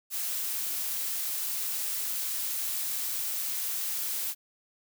blue noise, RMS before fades -32 dBFS, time 0.1-4.35 s, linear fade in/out 50 ms, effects none

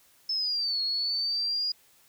sine linear two-way sweep, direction down then up, 5274 to 4301 to 4886 Hz, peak -26 dBFS, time 0.29-1.72 s, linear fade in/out 5 ms, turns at 0.82 s, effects white hiss -61 dBFS RMS until 2.08 s

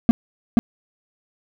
triangle tone with echo, 233.1 Hz, A#3, in tune, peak -5 dBFS, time 0.09-0.11 s, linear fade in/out 0 ms, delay 480 ms, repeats 1, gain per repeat -2 dB, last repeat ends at 0.59 s, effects none

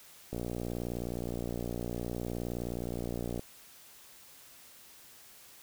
click train, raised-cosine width 2 ms, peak -23 dBFS, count 183, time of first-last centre 0.33-3.394 s, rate 59.4 Hz, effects white hiss -55 dBFS RMS until 5.62 s

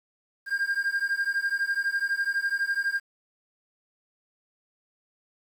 triangle beating tone pair, 1600 / 1612 Hz, G6 / G6, +35 / +48 cents, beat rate 12 Hz, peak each -26 dBFS, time 0.46-3.01 s, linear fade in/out 50 ms, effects 9-bit

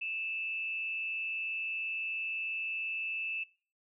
sine tone with amplitude modulation, 2637 Hz, E7, in tune, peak -31 dBFS, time 0.01-3.44 s, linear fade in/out 10 ms, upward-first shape sine, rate 180 Hz, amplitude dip 60%, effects noise-tail reverb RT60 0.4 s tail -22 dB re dry

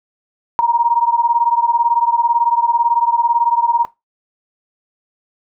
sine beating tone pair, 935 / 953 Hz, A#5 / A#5, +5 / +38 cents, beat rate 18 Hz, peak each -14 dBFS, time 0.59-3.85 s, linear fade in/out 0 ms, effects noise-tail reverb RT60 0.2 s tail -18 dB re dry

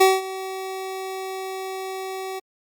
25% pulse tone with ADSR envelope, 380.2 Hz, F#4, 47 cents sharp, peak -7 dBFS, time 0-2.4 s, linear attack 11 ms, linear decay 200 ms, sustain -18 dB, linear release 17 ms, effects Opus 32 kbps

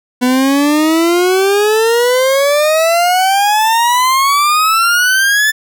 40% pulse exponential sweep, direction up, 246.5 to 1760 Hz, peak -8 dBFS, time 0.21-5.52 s, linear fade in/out 20 ms, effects none

